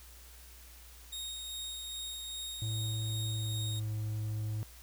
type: tone with tremolo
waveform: sawtooth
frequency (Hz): 3729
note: A#7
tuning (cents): 0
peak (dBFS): -35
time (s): 1.12-3.8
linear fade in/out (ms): 10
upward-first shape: sine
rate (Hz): 2.5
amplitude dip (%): 25
type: tone with pitch glide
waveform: triangle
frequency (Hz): 110 to 107.67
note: A2 to A2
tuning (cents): 0 to -37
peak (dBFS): -31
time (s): 2.62-4.63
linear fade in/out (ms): 0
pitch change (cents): -37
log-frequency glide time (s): 3.22-3.98
effects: added 60 Hz sine -53 dBFS peak until 4.82 s + white hiss -56 dBFS RMS until 4.82 s